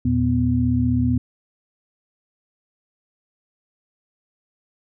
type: tone cluster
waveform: sine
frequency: 81.2 / 116.9 / 248.6 Hz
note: E2 / A#2 / B3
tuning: -26 / +5 / +12 cents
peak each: -23 / -21 / -19 dBFS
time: 0.05-1.18 s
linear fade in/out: 5 ms
effects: none